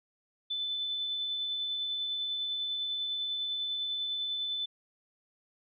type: tone with tremolo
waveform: sine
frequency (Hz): 3513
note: A7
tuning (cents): -3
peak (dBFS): -30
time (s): 0.5-4.66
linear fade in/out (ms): 10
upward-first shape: triangle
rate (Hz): 10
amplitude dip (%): 25
effects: none